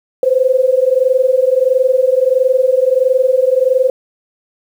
sine tone pair together, 506 / 527.5 Hz, B4 / C5, +42 / +14 cents, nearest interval minor second, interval 72 cents, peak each -12 dBFS, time 0.23-3.9 s, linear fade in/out 2 ms, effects 7-bit

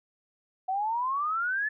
sine exponential sweep, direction up, 740 to 1760 Hz, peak -26 dBFS, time 0.68-1.69 s, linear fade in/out 10 ms, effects none

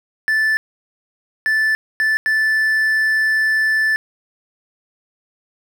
triangle tone bursts at uneven times, 1755 Hz, A6, 5 cents flat, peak -12 dBFS, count 4, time 0.28-0.57 / 1.46-1.75 / 2-2.17 / 2.26-3.96 s, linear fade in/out 0 ms, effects none

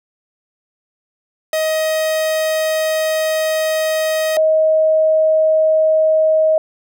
45% pulse / sine tone pair in turn, 630 / 630 Hz, D#5 / D#5, +21 / +21 cents, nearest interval unison, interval 0 cents, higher neither, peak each -15 / -10 dBFS, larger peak second, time 1.53-4.37 / 4.37-6.58 s, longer first, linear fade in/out 2 ms, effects none

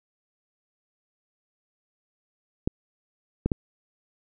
clicks, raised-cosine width 3 ms, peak -10 dBFS, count 3, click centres 2.675 / 3.46 / 3.518 s, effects none

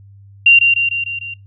sine tone with echo, 2769 Hz, F7, 15 cents flat, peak -4 dBFS, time 0.46-0.59 s, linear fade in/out 5 ms, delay 150 ms, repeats 5, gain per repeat -4 dB, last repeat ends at 1.34 s, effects noise-tail reverb RT60 0.2 s tail -23 dB re dry + added 99 Hz sine -39 dBFS peak until 1.46 s

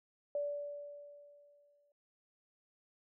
sine tone with exponential decay, 579 Hz, D5, 25 cents flat, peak -32 dBFS, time 0.35-1.92 s, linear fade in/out 2 ms, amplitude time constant 340 ms, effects noise-tail reverb RT60 1.0 s tail -25 dB re dry

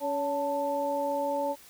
sine tone cluster, 281.6 / 565 / 883 Hz, C#4 / C#5 / A5, +27 / +33 / +6 cents, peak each -36 / -29 / -31 dBFS, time 0-1.56 s, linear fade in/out 50 ms, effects white hiss -53 dBFS RMS until 1.69 s

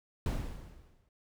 brown noise with exponential decay, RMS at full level -30 dBFS, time 0.26-1.09 s, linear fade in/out 1 ms, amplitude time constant 180 ms, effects none

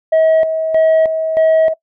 sine tone with tremolo, 640 Hz, D#5, 49 cents sharp, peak -5 dBFS, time 0.12-1.74 s, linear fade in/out 10 ms, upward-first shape square, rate 1.6 Hz, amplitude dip 65%, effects noise-tail reverb RT60 0.1 s tail -20 dB re dry + tanh soft clip ceiling -7 dBFS

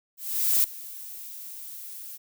violet noise with ADSR envelope, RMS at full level -20 dBFS, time 0.17-2.18 s, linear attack 470 ms, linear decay 3 ms, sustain -20 dB, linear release 26 ms, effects none

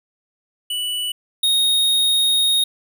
square tone pair in turn, 2960 / 3729 Hz, F#7 / A#7, 0 / 0 cents, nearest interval major third, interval 400 cents, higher second, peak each -22 / -15 dBFS, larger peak second, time 0.7-1.12 / 1.43-2.64 s, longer second, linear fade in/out 5 ms, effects none

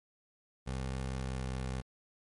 20% pulse tone with pitch glide, 65.41 to 64.58 Hz, C2 to C2, 0 to -22 cents, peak -30 dBFS, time 0.66-1.82 s, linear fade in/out 20 ms, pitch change -22 cents, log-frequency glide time 1.14-1.43 s, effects MP3 48 kbps

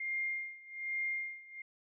sine tone with tremolo, 2116 Hz, C7, 19 cents sharp, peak -32 dBFS, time 0-1.62 s, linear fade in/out 5 ms, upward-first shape sine, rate 1.2 Hz, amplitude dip 90%, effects none

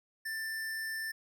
square tone, 1776 Hz, A6, 16 cents sharp, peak -36 dBFS, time 0.25-1.12 s, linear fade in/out 10 ms, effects none

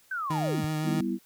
sine linear sweep, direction down, 1574 to 77.78 Hz, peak -29 dBFS, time 0.11-0.65 s, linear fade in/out 5 ms
30% pulse tone with vibrato, 154.7 Hz, D#3, 10 cents flat, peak -25 dBFS, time 0.3-1.01 s, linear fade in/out 5 ms, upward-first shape triangle, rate 7.9 Hz, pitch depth 24 cents each way
sine chord, E minor, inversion first, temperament equal, 196 / 246.9 / 329.6 Hz, G3 / B3 / E4, 0 / 0 / 0 cents, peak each -31 dBFS, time 0.83-1.19 s, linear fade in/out 50 ms
effects white hiss -61 dBFS RMS until 1.25 s

